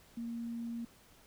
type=tone; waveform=sine; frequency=233.1 Hz; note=A#3; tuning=in tune; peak=-37 dBFS; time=0.17-0.85 s; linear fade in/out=5 ms; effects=pink hiss -62 dBFS RMS until 1.26 s